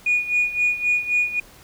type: tone with tremolo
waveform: sine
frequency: 2453 Hz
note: D#7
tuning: 25 cents flat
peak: -14 dBFS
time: 0.06-1.4 s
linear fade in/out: 5 ms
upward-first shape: sine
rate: 3.8 Hz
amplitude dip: 80%
effects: tanh soft clip ceiling -12 dBFS + pink hiss -48 dBFS RMS until 1.63 s